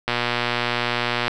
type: click train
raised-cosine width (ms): 0.3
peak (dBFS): -5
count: 145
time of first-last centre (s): 0.08-1.28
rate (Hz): 120
effects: none